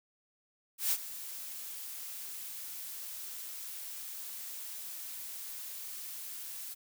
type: noise with ADSR envelope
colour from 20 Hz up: blue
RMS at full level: -28 dBFS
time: 0.78-6.75 s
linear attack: 140 ms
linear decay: 47 ms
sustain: -15 dB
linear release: 23 ms
effects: none